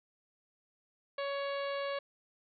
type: harmonic tone with a mistuned harmonic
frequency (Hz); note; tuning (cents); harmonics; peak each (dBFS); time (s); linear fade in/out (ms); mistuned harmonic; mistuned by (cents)
559; C#5; +14; 1 / 2 / 3 / 4 / 5 / 6 / 7 / 8; -35 / -41 / -45 / -47 / -49 / -51 / -52 / -53; 1.18-1.99; 5; 8; -15
effects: none